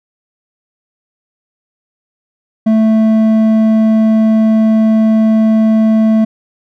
sine tone with hard clipping, 220 Hz, A3, in tune, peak -8 dBFS, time 2.66-6.25 s, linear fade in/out 10 ms, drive 6 dB, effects none

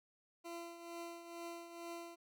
20% pulse tone with tremolo, 340 Hz, F4, 46 cents flat, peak -39 dBFS, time 0.44-2.16 s, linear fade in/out 20 ms, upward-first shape triangle, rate 2.2 Hz, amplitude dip 65%, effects none

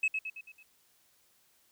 sine tone with echo, 2580 Hz, E7, 38 cents flat, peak -23 dBFS, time 0.03-0.08 s, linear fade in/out 5 ms, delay 110 ms, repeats 5, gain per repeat -6 dB, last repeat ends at 0.63 s, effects tanh soft clip ceiling -23 dBFS + white hiss -68 dBFS RMS until 1.71 s

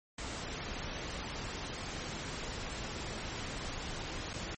pink noise with dropouts, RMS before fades -40 dBFS, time 0.18-4.55 s, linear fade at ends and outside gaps 5 ms, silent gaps 4.333-4.337 s, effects low-pass 11000 Hz 12 dB/octave + MP3 32 kbps

